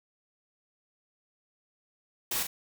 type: noise with echo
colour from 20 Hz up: white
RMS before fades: -31 dBFS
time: 2.31-2.43 s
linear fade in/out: 5 ms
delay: 40 ms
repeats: 1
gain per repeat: -5 dB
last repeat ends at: 2.47 s
effects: none